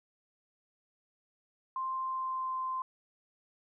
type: tone with pitch glide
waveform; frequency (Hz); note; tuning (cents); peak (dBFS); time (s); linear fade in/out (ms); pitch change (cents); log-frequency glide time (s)
sine; 1048 to 1039.6; C6 to C6; +2 to -11; -32; 1.76-2.82; 2; -13; 1.99-2.56
effects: none